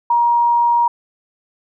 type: tone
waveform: sine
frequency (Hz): 947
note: A#5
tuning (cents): +27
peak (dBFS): -11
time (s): 0.1-0.88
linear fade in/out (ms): 5
effects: none